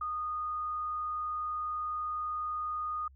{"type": "tone", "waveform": "sine", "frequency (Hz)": 1232, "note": "D#6", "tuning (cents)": -17, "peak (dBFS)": -32, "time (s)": [0.01, 3.08], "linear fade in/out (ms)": 5, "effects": ["added 67 Hz sine -54 dBFS peak until 3.15 s"]}